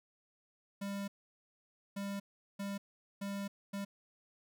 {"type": "tone bursts at uneven times", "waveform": "square", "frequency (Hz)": 199.3, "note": "G3", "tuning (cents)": 29, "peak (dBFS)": -38, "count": 5, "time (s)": [[0.81, 1.08], [1.96, 2.2], [2.59, 2.78], [3.21, 3.48], [3.73, 3.85]], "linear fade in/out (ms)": 10, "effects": ["13-bit"]}